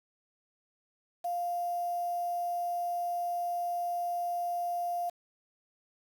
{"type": "tone with quantisation", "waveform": "sine", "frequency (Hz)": 700, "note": "F5", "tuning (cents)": 4, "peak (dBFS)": -30, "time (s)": [1.24, 5.1], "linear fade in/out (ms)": 10, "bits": 8, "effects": []}